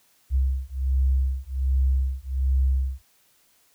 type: beating tone pair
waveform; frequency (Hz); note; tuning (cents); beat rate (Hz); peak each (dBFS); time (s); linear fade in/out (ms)
sine; 65.41 / 66.71; C2 / C2; 0 / +34; 1.3; -23; 0.3-3.02; 50
effects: white hiss -62 dBFS RMS until 3.74 s